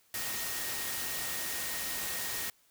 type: tone in noise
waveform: sine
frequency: 1864.7 Hz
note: A#6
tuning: in tune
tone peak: -44 dBFS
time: 0.14-2.5 s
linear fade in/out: 2 ms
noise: white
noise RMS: -36 dBFS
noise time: 0.14-2.5 s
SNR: -11 dB
effects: white hiss -67 dBFS RMS until 2.7 s